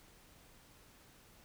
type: silence
effects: pink hiss -62 dBFS RMS until 1.44 s